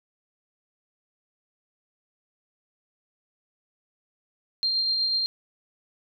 sine tone with tremolo, 4186 Hz, C8, in tune, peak -21 dBFS, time 4.63-5.26 s, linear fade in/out 0 ms, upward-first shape sine, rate 8.1 Hz, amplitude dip 25%, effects none

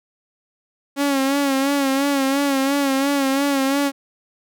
sawtooth tone with vibrato, 275.8 Hz, C#4, 9 cents flat, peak -13 dBFS, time 0.96-3.92 s, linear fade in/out 50 ms, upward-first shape sine, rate 2.9 Hz, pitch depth 56 cents each way, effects none

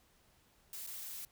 blue noise with dropouts, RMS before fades -45 dBFS, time 0.73-1.25 s, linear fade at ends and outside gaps 2 ms, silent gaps 0.866-0.872 s, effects pink hiss -69 dBFS RMS until 1.31 s

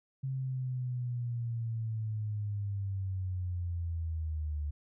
sine linear sweep, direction down, 134 to 73 Hz, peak -32 dBFS, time 0.23-4.71 s, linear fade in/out 10 ms, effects none

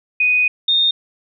sine tone pair in turn, 2489 / 3665 Hz, D#7 / A#7, 0 / -30 cents, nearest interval perfect fifth, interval 670 cents, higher second, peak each -12 dBFS, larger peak neither, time 0.2-0.48 / 0.68-0.91 s, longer first, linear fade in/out 5 ms, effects none

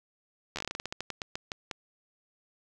slowing click train, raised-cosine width 0.2 ms, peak -17 dBFS, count 18, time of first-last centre 0.56-1.712 s, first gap 12 ms, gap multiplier 1.19, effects none

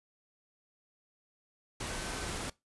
sine tone in noise, 1531 Hz, G6, 41 cents flat, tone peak -48 dBFS, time 1.9-2.29 s, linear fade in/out 5 ms, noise pink, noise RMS -38 dBFS, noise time 1.8-2.5 s, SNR -13 dB, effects noise-tail reverb RT60 0.2 s tail -21 dB re dry + resampled to 24000 Hz

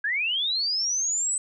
sine linear sweep, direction up, 1591 to 8140 Hz, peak -23 dBFS, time 0.04-1.38 s, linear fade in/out 5 ms, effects none

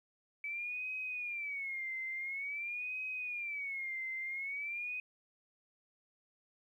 sine tone with vibrato, 2290 Hz, D7, 44 cents flat, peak -37 dBFS, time 0.44-5 s, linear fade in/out 2 ms, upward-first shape sine, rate 0.48 Hz, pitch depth 170 cents each way, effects 12-bit

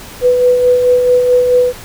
sine tone with tremolo, 495.8 Hz, B4, 7 cents sharp, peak -5 dBFS, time 0.21-1.73 s, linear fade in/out 50 ms, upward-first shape sine, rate 4.6 Hz, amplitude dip 40%, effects pink hiss -32 dBFS RMS until 1.84 s

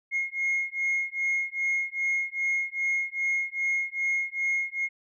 sine beating tone pair, 2150 / 2152.5 Hz, C7 / C7, +47 / +49 cents, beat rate 2.5 Hz, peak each -27 dBFS, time 0.11-4.89 s, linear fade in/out 50 ms, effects tanh soft clip ceiling -21 dBFS

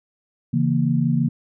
sine chord, A# diminished, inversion first, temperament equal, 138.59 / 164.81 / 233.1 Hz, C#3 / E3 / A#3, 0 / 0 / 0 cents, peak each -21 dBFS, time 0.53-1.29 s, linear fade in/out 10 ms, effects none

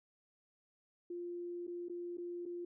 sine tone with dropouts, 349.2 Hz, F4, in tune, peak -40 dBFS, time 1.1-2.65 s, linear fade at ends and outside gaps 5 ms, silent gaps 1.669-1.677 / 1.885-1.896 / 2.172-2.181 / 2.455-2.46 s, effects none

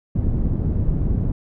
pink low-pass noise, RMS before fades -20 dBFS, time 0.15-1.32 s, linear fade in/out 5 ms, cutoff 200 Hz, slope 12 dB/octave, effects none

